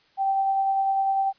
sine tone with tremolo, 779 Hz, G5, 11 cents flat, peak -19 dBFS, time 0.17-1.33 s, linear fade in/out 50 ms, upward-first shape sine, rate 10 Hz, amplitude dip 25%, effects white hiss -61 dBFS RMS until 1.38 s + resampled to 11025 Hz

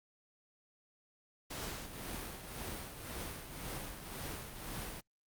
pink noise with tremolo, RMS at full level -41 dBFS, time 1.5-5.01 s, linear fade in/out 10 ms, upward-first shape triangle, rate 1.9 Hz, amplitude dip 60%, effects Opus 48 kbps

